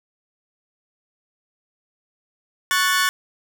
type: chord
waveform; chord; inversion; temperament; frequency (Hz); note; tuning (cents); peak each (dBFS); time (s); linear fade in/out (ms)
sawtooth; F# minor; second; equal; 1108.7 / 1480 / 1760; C#6 / F#6 / A6; 0 / 0 / 0; -18; 2.71-3.09; 0
effects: none